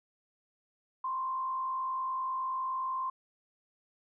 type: tone with frequency modulation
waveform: sine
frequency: 1046.5 Hz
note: C6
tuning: in tune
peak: -31 dBFS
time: 1.04-3.1 s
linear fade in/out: 5 ms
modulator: 49.7 Hz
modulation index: 0.47
effects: none